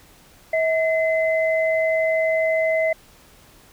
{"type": "tone pair together", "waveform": "sine", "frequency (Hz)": [642.9, 2045], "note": ["E5", "C7"], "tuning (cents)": [-43, -40], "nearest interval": "octave + minor sixth", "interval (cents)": 2003, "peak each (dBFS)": [-18, -24], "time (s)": [0.53, 2.93], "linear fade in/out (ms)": 5, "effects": ["pink hiss -51 dBFS RMS until 3.72 s"]}